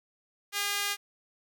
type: tone with high-pass filter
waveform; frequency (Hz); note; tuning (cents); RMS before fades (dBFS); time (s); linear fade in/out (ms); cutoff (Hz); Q
sawtooth; 406; G#4; -39; -31; 0.52-0.97; 50; 1900; 0.78
effects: none